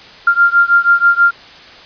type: beating tone pair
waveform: sine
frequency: 1391 / 1397.2 Hz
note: F6 / F6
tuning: -7 / 0 cents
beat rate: 6.2 Hz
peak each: -10 / -11 dBFS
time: 0.27-1.31 s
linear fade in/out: 5 ms
effects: white hiss -37 dBFS RMS until 1.85 s + resampled to 11025 Hz